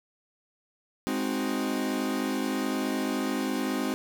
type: chord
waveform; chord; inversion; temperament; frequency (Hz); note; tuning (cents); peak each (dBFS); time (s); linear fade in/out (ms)
40% pulse; Ab dominant seventh; none; equal; 207.7 / 261.6 / 311.1 / 370; Ab3 / C4 / Eb4 / Gb4; 0 / 0 / 0 / 0; -33 / -29 / -33 / -35; 1.07-3.94; 0
effects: none